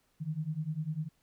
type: beating tone pair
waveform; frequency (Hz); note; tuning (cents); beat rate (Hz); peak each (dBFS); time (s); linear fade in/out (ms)
sine; 150 / 160; D3 / D#3; +37 / +49; 10; -36 / -35; 0.2-1.09; 20
effects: pink hiss -73 dBFS RMS until 1.22 s